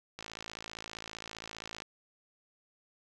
click train, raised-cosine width 0.2 ms, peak -24 dBFS, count 91, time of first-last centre 0.19-1.82 s, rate 55.2 Hz, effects none

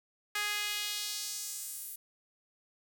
sawtooth tone with high-pass filter sweep, 415.3 Hz, G#4, in tune, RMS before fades -37 dBFS, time 0.35-1.96 s, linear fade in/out 5 ms, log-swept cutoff 1700 to 12000 Hz, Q 1.4, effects none

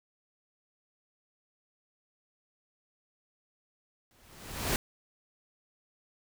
pink noise with exponential growth, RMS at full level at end -27 dBFS, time 4.11-4.76 s, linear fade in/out 1 ms, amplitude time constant 140 ms, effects none

